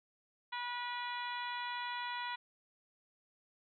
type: harmonic tone with a mistuned harmonic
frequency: 486 Hz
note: B4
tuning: 28 cents flat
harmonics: 2 / 3 / 4 / 5 / 6 / 7 / 8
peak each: -40 / -46 / -45 / -49 / -53 / -48 / -51 dBFS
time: 0.52-2.36 s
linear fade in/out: 10 ms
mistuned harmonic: 8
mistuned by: +39 cents
effects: none